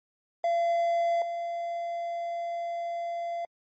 triangle tone pair in turn, 682 / 684.6 Hz, F5 / F5, -41 / -35 cents, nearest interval unison, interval 6 cents, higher second, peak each -21 / -28 dBFS, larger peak first, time 0.44-1.22 / 1.22-3.45 s, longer second, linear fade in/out 2 ms, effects MP3 32 kbps

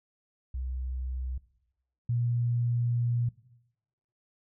sine tone pair in turn, 63.8 / 119.64 Hz, C2 / A#2, -43 / +45 cents, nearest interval major seventh, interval 1088 cents, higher second, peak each -31 / -25 dBFS, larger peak second, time 0.54-1.38 / 2.09-3.29 s, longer second, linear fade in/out 5 ms, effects noise-tail reverb RT60 0.9 s tail -19 dB re dry

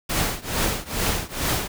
pink noise with tremolo, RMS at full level -21 dBFS, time 0.09-1.68 s, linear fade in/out 10 ms, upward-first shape triangle, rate 2.3 Hz, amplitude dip 95%, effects none

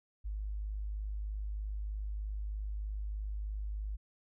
sine tone, 51.6 Hz, G#1, 10 cents flat, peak -35 dBFS, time 0.24-3.97 s, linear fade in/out 20 ms, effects none

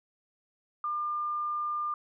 sine tone, 1200 Hz, D6, 37 cents sharp, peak -29 dBFS, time 0.84-1.94 s, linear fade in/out 2 ms, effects none

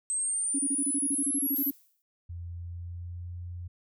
sine linear sweep, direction up, 8200 to 11840 Hz, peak -27 dBFS, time 0.1-1.7 s, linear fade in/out 0 ms
sine tone bursts, 277.2 Hz, C#4, in tune, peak -28 dBFS, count 15, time 0.54-1.712 s, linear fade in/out 10 ms, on 52 ms, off 28 ms
violet noise with exponential decay, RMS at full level -39 dBFS, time 1.56-2.02 s, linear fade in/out 0 ms, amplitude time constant 100 ms
sine tone with pitch glide, 86 to 87.86 Hz, F2 to F2, -26 to +11 cents, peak -36 dBFS, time 2.29-3.68 s, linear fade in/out 10 ms, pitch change +37 cents, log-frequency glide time 2.5-3.35 s
effects none

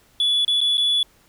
sine tone with dropouts, 3426 Hz, A7, 47 cents flat, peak -14 dBFS, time 0.2-1.03 s, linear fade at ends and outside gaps 2 ms, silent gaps 0.449-0.479 / 0.606-0.613 / 0.772-0.779 s, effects tanh soft clip ceiling -15 dBFS + pink hiss -57 dBFS RMS until 1.28 s

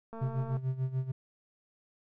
click train, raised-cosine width 1 ms, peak -31 dBFS, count 100, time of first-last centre 0.13-0.568 s, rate 226 Hz
triangle tone with tremolo, 130.6 Hz, C3, 3 cents flat, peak -25 dBFS, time 0.21-1.12 s, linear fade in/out 10 ms, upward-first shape sine, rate 6.8 Hz, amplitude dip 80%
effects none

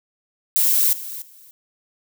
violet noise with echo, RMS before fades -17 dBFS, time 0.56-0.93 s, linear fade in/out 0 ms, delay 290 ms, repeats 2, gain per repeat -15 dB, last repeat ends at 1.51 s, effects none

